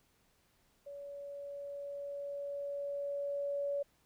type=tone with level ramp; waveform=sine; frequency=567 Hz; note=C#5; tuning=39 cents sharp; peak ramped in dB=-44 to -32 dBFS; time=0.86-3.83 s; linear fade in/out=10 ms; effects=pink hiss -72 dBFS RMS until 4.05 s